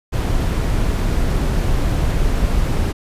brown noise, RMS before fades -17 dBFS, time 0.12-2.93 s, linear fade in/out 20 ms, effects resampled to 32000 Hz

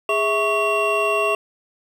triangle tone cluster, 414.3 / 654 / 1111 / 2741 Hz, G#4 / E5 / C#6 / F7, -4 / -14 / +4 / -33 cents, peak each -21 dBFS, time 0.09-1.35 s, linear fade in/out 2 ms, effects 8-bit

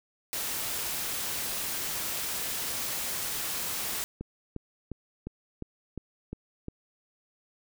white noise, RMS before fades -33 dBFS, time 0.33-4.04 s, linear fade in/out 0 ms
click train, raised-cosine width 3 ms, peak -23 dBFS, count 8, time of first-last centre 4.21-6.683 s, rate 2.83 Hz
effects none

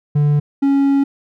triangle tone pair in turn, 146.83 / 277.2 Hz, D3 / C#4, 0 / 0 cents, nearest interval major seventh, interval 1100 cents, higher second, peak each -9 / -9 dBFS, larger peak neither, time 0.15-0.4 / 0.62-1.04 s, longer second, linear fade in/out 10 ms, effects none

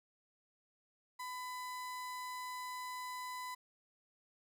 35% pulse tone, 1002 Hz, B5, 25 cents sharp, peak -40 dBFS, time 1.19-3.55 s, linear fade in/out 10 ms, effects none

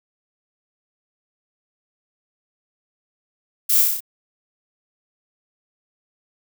violet noise with echo, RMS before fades -18 dBFS, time 3.69-3.82 s, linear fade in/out 10 ms, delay 31 ms, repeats 6, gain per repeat -2 dB, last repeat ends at 4.006 s, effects none

